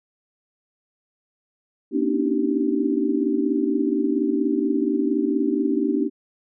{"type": "tone cluster", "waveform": "sine", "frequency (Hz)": [238.4, 273.1, 289.9, 314.2, 386.9], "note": ["A#3", "C#4", "D4", "D#4", "G4"], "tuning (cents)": [39, -26, -22, 17, -23], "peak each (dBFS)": [-26, -28, -23, -25, -26], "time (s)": [1.91, 6.1], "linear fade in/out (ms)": 50, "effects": []}